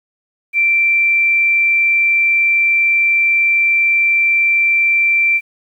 sine tone, 2349 Hz, D7, in tune, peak -10 dBFS, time 0.53-5.41 s, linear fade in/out 50 ms, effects 8-bit

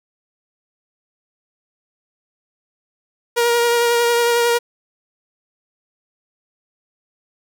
sawtooth tone with vibrato, 473.2 Hz, A#4, 26 cents sharp, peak -10 dBFS, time 3.36-4.59 s, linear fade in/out 20 ms, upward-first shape triangle, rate 11 Hz, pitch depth 20 cents each way, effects none

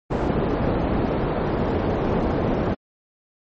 white low-pass noise, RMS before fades -22 dBFS, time 0.1-2.75 s, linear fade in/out 20 ms, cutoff 490 Hz, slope 12 dB/octave, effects MP3 32 kbps

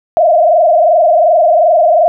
sine tone with frequency modulation, 659.3 Hz, E5, in tune, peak -5 dBFS, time 0.17-2.08 s, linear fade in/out 0 ms, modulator 22.7 Hz, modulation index 2.2, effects none

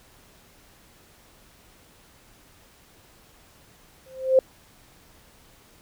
sine tone with exponential growth, 523.3 Hz, C5, in tune, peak -10 dBFS, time 4.06-4.39 s, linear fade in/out 2 ms, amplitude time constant 70 ms, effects pink hiss -55 dBFS RMS until 5.81 s

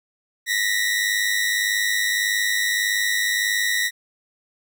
sawtooth tone pair together, 1864.7 / 1966.4 Hz, A#6 / B6, 0 / -8 cents, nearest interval minor second, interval 92 cents, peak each -19 dBFS, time 0.46-3.91 s, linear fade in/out 50 ms, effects none

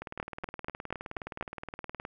two click trains, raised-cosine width 0.5 ms, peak -23 / -18 dBFS, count 40 / 6, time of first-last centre 0.02-2.051 / 0.2-1.411 s, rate 19.2 / 4.13 Hz, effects none

